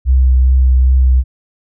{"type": "tone with vibrato", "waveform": "sine", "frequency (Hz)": 64.3, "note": "C2", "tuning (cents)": -30, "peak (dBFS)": -6, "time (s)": [0.05, 1.24], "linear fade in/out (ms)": 50, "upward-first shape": "triangle", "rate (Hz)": 2.5, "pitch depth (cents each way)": 19, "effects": []}